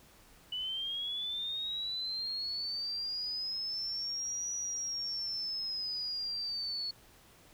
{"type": "linear two-way sweep", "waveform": "sine", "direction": "up then down", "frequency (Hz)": [2960, 5840, 4379], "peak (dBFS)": -34, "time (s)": [0.52, 6.91], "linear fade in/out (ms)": 5, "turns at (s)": 4.52, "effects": ["pink hiss -60 dBFS RMS until 7.53 s"]}